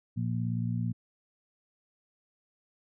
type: harmonic tone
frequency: 58.27 Hz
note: A#1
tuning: in tune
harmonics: 2 / 3 / 4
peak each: -30 / -34 / -36 dBFS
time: 0.16-0.93 s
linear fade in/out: 20 ms
effects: none